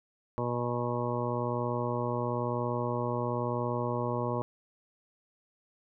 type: harmonic tone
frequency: 121 Hz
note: B2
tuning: 35 cents flat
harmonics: 1 / 2 / 3 / 4 / 5 / 7 / 8 / 9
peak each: -34 / -37 / -37 / -36 / -37 / -40 / -39 / -39 dBFS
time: 0.38-4.42 s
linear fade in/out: 0 ms
effects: none